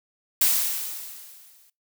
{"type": "noise with exponential decay", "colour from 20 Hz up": "blue", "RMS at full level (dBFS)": -18, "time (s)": [0.41, 1.7], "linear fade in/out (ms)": 5, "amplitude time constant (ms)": 280, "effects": ["noise-tail reverb RT60 0.2 s tail -22 dB re dry"]}